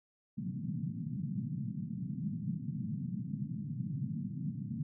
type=band-pass noise; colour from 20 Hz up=pink; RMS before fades=-38 dBFS; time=0.37-4.83 s; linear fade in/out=10 ms; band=120 to 230 Hz; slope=48 dB/octave; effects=none